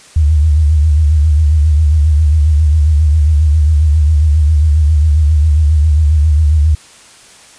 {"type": "tone with vibrato", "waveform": "sine", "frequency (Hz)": 76.1, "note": "D#2", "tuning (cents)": -38, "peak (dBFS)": -6, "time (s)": [0.16, 6.75], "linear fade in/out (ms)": 5, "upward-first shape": "sine", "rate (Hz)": 7.4, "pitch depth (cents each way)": 91, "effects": ["white hiss -40 dBFS RMS until 7.58 s", "resampled to 22050 Hz"]}